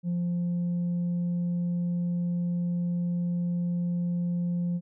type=tone with tanh clipping; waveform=sine; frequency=174.61 Hz; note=F3; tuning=in tune; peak=-26 dBFS; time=0.03-4.81 s; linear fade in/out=50 ms; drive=1 dB; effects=none